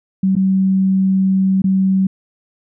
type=tone with dropouts; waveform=sine; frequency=190.8 Hz; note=G3; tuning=47 cents flat; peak=-11 dBFS; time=0.23-2.07 s; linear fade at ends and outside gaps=5 ms; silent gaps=0.354-0.364 / 1.62-1.641 s; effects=none